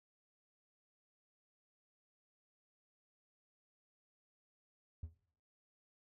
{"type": "tone with exponential decay", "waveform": "triangle", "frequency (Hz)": 81.2, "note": "E2", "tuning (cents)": -26, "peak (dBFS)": -36, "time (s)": [5.03, 5.14], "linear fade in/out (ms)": 5, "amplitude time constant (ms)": 22, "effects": ["noise-tail reverb RT60 0.6 s tail -20 dB re dry", "tanh soft clip ceiling -35 dBFS"]}